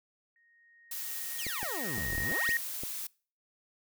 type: tone with exponential growth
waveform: sine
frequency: 1864.7 Hz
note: A#6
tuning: in tune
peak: -26 dBFS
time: 0.36-2.57 s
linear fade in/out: 1 ms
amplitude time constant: 480 ms
type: noise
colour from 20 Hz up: blue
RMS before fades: -38 dBFS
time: 0.91-3.07 s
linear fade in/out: 5 ms
type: exponential two-way sweep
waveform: 20% pulse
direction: down then up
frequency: 3502 to 31.98 to 3502 Hz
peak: -32 dBFS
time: 1.38-2.53 s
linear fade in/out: 10 ms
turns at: 2.17 s
type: clicks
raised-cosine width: 2 ms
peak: -27 dBFS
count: 8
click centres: 1.467 / 1.63 / 1.981 / 2.132 / 2.181 / 2.316 / 2.491 / 2.835 s
effects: noise-tail reverb RT60 0.4 s tail -24 dB re dry